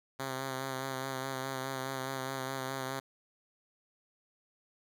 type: tone with vibrato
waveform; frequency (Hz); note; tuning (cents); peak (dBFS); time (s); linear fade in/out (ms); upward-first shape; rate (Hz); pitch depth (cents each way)
5% pulse; 132.8; C3; +26; -24; 0.19-3; 10; sine; 4.8; 30
effects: none